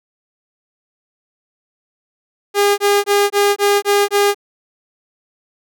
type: tone bursts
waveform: sawtooth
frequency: 406 Hz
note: G#4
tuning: 39 cents flat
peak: -7 dBFS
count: 7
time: 2.54-4.346 s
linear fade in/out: 50 ms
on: 240 ms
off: 21 ms
effects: none